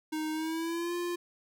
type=tone with pitch glide; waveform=square; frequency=311.2 to 349.3 Hz; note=D#4 to F4; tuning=0 to 0 cents; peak=-32 dBFS; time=0.12-1.16 s; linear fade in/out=10 ms; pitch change=+200 cents; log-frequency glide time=0.32-0.95 s; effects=none

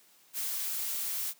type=noise; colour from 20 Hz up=blue; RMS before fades=-34 dBFS; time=0.33-1.34 s; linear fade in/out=50 ms; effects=white hiss -62 dBFS RMS until 1.39 s + high-pass 150 Hz 12 dB/octave

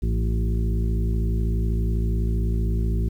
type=harmonic tone with a mistuned harmonic; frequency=55.9 Hz; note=A1; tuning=28 cents sharp; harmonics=1 / 2 / 3 / 4 / 6 / 7; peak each=-21 / -27 / -31 / -33 / -37 / -38 dBFS; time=0.02-3.09 s; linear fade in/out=10 ms; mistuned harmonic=2; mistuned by=-56 cents; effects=9-bit

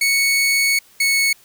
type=tone pair in turn; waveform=sawtooth; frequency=2217 / 2207 Hz; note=C#7 / C#7; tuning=0 / -8 cents; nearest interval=unison; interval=8 cents; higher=first; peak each=-11 dBFS; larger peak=neither; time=0.01-0.79 / 1-1.33 s; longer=first; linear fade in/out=5 ms; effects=white hiss -51 dBFS RMS until 1.44 s

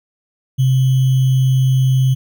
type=tone with sample-and-hold; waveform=sine; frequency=130.81 Hz; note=C3; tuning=in tune; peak=-10 dBFS; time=0.58-2.15 s; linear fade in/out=20 ms; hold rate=3150 Hz; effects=none

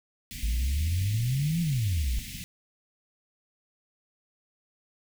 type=band-stop noise; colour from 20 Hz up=pink; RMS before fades=-39 dBFS; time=0.31-2.44 s; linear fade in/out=0 ms; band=250 to 2000 Hz; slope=48 dB/octave
type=exponential two-way sweep; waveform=sine; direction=up then down; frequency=51.91 to 174.61 to 51.91 Hz; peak=-24 dBFS; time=0.43-2.19 s; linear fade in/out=0 ms; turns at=1.61 s
effects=none

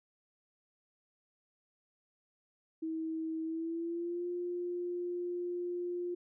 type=tone with pitch glide; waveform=sine; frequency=321.4 to 352.5 Hz; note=E4 to F4; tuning=-44 to +16 cents; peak=-34 dBFS; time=2.82-6.15 s; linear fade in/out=10 ms; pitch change=+160 cents; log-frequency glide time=3.44-4.27 s; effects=none

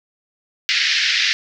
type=band-pass noise; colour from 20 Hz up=pink; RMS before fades=-18 dBFS; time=0.69-1.33 s; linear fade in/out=0 ms; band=1700 to 5500 Hz; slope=48 dB/octave; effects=none

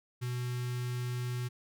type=tone with notch filter; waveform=square; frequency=123.47 Hz; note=B2; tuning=in tune; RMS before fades=-35 dBFS; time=0.21-1.49 s; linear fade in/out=20 ms; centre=630 Hz; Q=0.66; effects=none

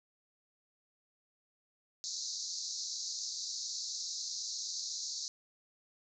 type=band-pass noise; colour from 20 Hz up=white; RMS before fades=-40 dBFS; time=2.04-5.28 s; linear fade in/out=0 ms; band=4000 to 6800 Hz; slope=96 dB/octave; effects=none

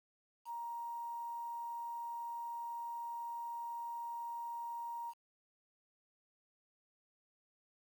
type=tone with quantisation; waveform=sine; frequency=938 Hz; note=A#5; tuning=11 cents sharp; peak=-40 dBFS; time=0.45-5.14 s; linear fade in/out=50 ms; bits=10; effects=none

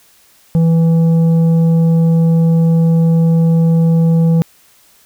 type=tone with tanh clipping; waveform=triangle; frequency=164.81 Hz; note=E3; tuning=in tune; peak=-9 dBFS; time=0.55-4.42 s; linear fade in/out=0 ms; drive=11 dB; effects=white hiss -49 dBFS RMS until 5.05 s

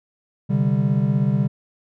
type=chord; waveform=triangle; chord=C suspended second; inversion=none; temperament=just; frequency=130.81 / 147.16 / 196.22 Hz; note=C3 / D3 / G3; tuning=0 / +4 / +2 cents; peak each=-19 dBFS; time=0.49-1.48 s; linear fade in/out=20 ms; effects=none

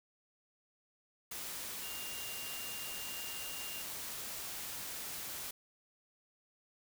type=tone in noise; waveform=sine; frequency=2800 Hz; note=F7; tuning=4 cents sharp; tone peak=-47 dBFS; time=1.83-3.82 s; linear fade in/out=5 ms; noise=white; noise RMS=-43 dBFS; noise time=1.31-5.51 s; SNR=-7 dB; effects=none

